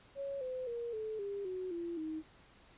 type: tone with pitch steps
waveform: sine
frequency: 554.4 / 511.3 / 471.6 / 435 / 401.2 / 370 / 341.3 / 314.8 Hz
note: C#5 / C5 / A#4 / A4 / G4 / F#4 / F4 / D#4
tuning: 0 / -40 / +20 / -20 / +40 / 0 / -40 / +20 cents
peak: -37 dBFS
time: 0.15-2.23 s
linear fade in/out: 50 ms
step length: 260 ms
effects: pink hiss -62 dBFS RMS until 2.77 s + resampled to 8000 Hz